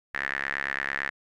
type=tone with band-pass filter; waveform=sawtooth; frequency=68.9 Hz; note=C#2; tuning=10 cents flat; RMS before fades=-31 dBFS; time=0.14-1.1 s; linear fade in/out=10 ms; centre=1800 Hz; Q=7.1; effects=none